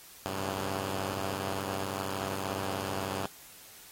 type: tone cluster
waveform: 5% pulse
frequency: 96.5 / 109.7 / 135.9 Hz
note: G2 / A2 / C#3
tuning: -27 / -5 / -34 cents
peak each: -23 / -32 / -30 dBFS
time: 0.26-3.26 s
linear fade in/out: 0 ms
effects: white hiss -52 dBFS RMS until 3.91 s + AAC 48 kbps